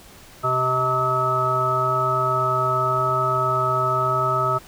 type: harmonic tone with a mistuned harmonic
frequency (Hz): 128.7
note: C3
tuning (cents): -28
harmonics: 1 / 3 / 5 / 7 / 9 / 10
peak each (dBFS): -27 / -29 / -26 / -31 / -31 / -20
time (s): 0.43-4.59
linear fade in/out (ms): 20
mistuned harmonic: 5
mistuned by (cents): -17
effects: pink hiss -46 dBFS RMS until 4.67 s